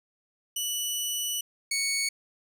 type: tone pair in turn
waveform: 15% pulse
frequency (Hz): 2960 / 2224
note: F#7 / C#7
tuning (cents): 0 / +5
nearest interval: perfect fourth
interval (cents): 495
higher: first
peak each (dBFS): -21 / -19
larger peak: second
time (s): 0.56-1.41 / 1.71-2.09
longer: first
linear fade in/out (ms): 5
effects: none

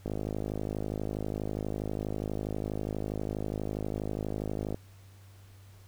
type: click train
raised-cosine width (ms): 2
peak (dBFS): -20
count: 246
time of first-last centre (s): 0.06-4.745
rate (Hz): 52.3
effects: added 97 Hz sine -51 dBFS peak until 5.87 s + pink hiss -61 dBFS RMS until 5.87 s

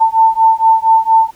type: beating tone pair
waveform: sine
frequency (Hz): 892 / 896.3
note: A5 / A5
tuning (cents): +23 / +32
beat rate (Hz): 4.3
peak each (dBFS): -10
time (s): 0-1.31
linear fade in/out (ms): 20
effects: pink hiss -48 dBFS RMS until 1.35 s

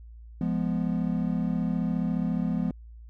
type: chord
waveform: triangle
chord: F diminished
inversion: none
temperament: equal with one note detuned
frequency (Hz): 173.01 / 207.7 / 246.9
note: F3 / Ab3 / Cb4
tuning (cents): -16 / 0 / 0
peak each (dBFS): -26 / -28 / -28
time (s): 0.41-2.71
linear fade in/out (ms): 2
effects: added 57 Hz sine -43 dBFS peak until 3.09 s

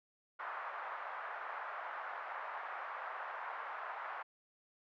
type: band-pass noise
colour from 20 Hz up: white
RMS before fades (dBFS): -44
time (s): 0.39-4.23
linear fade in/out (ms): 10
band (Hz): 700 to 1500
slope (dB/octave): 24
effects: none

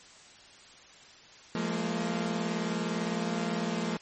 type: tone cluster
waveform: sawtooth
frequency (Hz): 172.9 / 211.1 / 230.8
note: F3 / G#3 / A#3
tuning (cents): -17 / +29 / -17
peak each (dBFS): -30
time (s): 1.55-3.97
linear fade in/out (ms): 2
effects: white hiss -53 dBFS RMS until 4.01 s + MP3 32 kbps

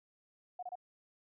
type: tone bursts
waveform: sine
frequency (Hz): 724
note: F#5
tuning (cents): -38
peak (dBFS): -39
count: 3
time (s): 0.59-0.755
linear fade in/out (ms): 5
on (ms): 37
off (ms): 27
effects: none

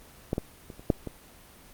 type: clicks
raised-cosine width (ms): 2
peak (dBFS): -13 / -14 / -27 / -30 / -7 / -20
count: 6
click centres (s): 0.331 / 0.381 / 0.702 / 0.795 / 0.902 / 1.073
effects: pink hiss -52 dBFS RMS until 1.73 s + Opus 24 kbps

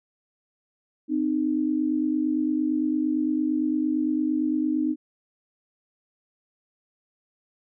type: tone pair together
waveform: sine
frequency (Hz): 257.8 / 306.6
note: C4 / D#4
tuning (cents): -26 / -25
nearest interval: minor third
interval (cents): 301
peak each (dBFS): -26 / -23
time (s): 1.08-4.96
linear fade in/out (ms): 50
effects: none

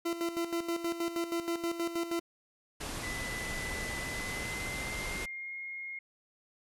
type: tone with tremolo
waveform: 40% pulse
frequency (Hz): 338.3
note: E4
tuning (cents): +45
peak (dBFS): -29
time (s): 0.05-2.2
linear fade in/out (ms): 10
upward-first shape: square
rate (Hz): 6.3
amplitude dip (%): 65
type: low-pass noise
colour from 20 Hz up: pink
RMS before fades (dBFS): -39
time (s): 2.8-5.26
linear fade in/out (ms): 10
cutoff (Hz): 12000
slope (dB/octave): 96
type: tone with pitch glide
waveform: sine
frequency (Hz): 2000 to 2144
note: B6 to C7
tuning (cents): +21 to +42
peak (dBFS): -38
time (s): 3.03-5.99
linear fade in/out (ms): 5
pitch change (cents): +121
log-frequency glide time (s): 3.98-5.54
effects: none

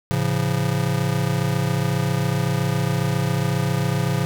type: chord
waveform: square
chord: A augmented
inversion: none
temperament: just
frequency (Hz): 110 / 137.5 / 171.88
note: A2 / C#3 / E#3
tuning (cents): 0 / -14 / -27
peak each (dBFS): -26 / -23 / -25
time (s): 0.11-4.25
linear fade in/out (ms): 0
effects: none

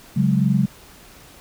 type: chord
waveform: sine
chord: C# suspended fourth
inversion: none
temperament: equal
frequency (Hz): 138.59 / 185 / 207.7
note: C#3 / F#3 / G#3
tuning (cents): 0 / 0 / 0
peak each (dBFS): -19 / -19 / -20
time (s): 0.16-0.66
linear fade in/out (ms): 10
effects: pink hiss -46 dBFS RMS until 1.4 s

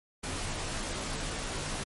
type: noise with comb filter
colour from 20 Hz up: pink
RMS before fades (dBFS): -35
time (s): 0.23-1.84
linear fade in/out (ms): 10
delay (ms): 17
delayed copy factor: -0.85
effects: MP3 48 kbps

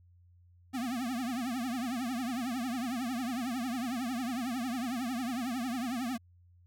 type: tone with vibrato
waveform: square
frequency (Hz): 246.9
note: B3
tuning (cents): 0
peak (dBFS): -33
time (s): 0.73-6.18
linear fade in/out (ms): 20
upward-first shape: triangle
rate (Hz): 11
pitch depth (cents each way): 180
effects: added 88 Hz sine -58 dBFS peak until 6.66 s

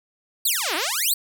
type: exponential two-way sweep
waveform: 5% pulse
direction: down then up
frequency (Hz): 4706 to 293.7 to 4706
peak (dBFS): -11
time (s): 0.45-1.14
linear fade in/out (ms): 5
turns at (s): 0.75
effects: none

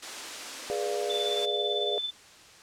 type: high-pass noise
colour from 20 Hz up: white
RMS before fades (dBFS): -37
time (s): 0.02-1.46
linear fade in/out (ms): 10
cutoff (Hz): 240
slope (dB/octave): 48
type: chord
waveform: sine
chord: G# diminished seventh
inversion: none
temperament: equal with one note detuned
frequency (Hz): 415.3 / 485.1 / 587.3 / 698.5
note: G#4 / B4 / D5 / F5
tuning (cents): 0 / -31 / 0 / 0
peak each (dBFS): -31 / -35 / -34 / -36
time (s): 0.7-1.98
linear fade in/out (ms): 0
type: tone with tremolo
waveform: sine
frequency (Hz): 3520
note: A7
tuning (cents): 0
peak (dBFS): -27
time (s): 1.09-2.11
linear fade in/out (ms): 20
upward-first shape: sine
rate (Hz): 18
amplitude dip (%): 55
effects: white hiss -52 dBFS RMS until 2.62 s + low-pass 7000 Hz 12 dB/octave

